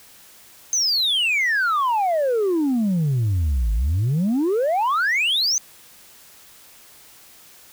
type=exponential two-way sweep; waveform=sine; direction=down then up; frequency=6360 to 50.7 to 6360 Hz; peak=-15 dBFS; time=0.73-5.58 s; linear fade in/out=0 ms; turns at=3.73 s; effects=tanh soft clip ceiling -16 dBFS + white hiss -48 dBFS RMS until 7.72 s